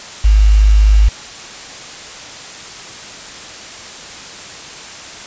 sine tone with quantisation, 52 Hz, G#1, 3 cents sharp, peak -5 dBFS, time 0.24-1.09 s, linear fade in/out 10 ms, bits 5, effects white hiss -31 dBFS RMS until 5.26 s + resampled to 16000 Hz

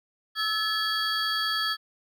triangle tone cluster, 1308 / 1715 / 3303 / 4555 Hz, E6 / A6 / G#7 / C#8, -14 / -45 / -10 / +46 cents, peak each -29 dBFS, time 0.35-1.77 s, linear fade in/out 50 ms, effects none

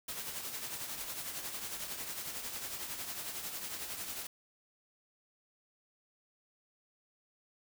white noise with tremolo, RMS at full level -39 dBFS, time 0.08-4.27 s, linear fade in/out 5 ms, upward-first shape triangle, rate 11 Hz, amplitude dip 55%, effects none

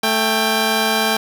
10% pulse tone pair together, 220.3 / 792 Hz, A3 / G5, +2 / +18 cents, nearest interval octave + minor seventh, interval 2216 cents, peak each -10 dBFS, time 0.03-1.17 s, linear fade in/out 5 ms, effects none

